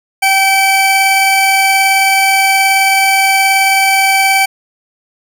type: tone pair together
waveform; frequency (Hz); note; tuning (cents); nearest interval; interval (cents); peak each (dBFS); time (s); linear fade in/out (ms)
40% pulse; 775.6 / 2308; G5 / D7; -19 / -31; octave + perfect fifth; 1888; -10; 0.22-4.46; 10
effects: none